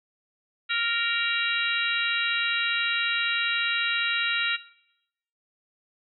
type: harmonic tone with a mistuned harmonic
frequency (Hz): 465.3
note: A#4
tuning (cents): -3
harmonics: 3 / 4 / 5 / 6 / 7 / 8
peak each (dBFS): -29 / -32 / -31 / -30 / -36 / -31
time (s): 0.69-4.57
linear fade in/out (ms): 20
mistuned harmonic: 8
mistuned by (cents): +58
effects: noise-tail reverb RT60 0.8 s tail -18 dB re dry